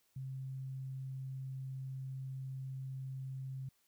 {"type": "tone", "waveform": "sine", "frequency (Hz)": 132.6, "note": "C3", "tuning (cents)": 23, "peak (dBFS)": -40, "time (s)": [0.16, 3.69], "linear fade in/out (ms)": 5, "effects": ["white hiss -75 dBFS RMS until 3.87 s"]}